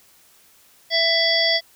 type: harmonic tone with a mistuned harmonic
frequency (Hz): 664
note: E5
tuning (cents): +12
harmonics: 1 / 3 / 5 / 7 / 8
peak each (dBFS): -23 / -22 / -22 / -21 / -26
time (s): 0.9-1.61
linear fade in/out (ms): 50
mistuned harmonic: 5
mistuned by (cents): +21
effects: white hiss -54 dBFS RMS until 1.75 s